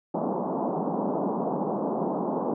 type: band-pass noise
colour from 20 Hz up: pink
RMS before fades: -28 dBFS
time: 0.14-2.54 s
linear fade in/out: 5 ms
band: 170 to 1000 Hz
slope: 48 dB/octave
effects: none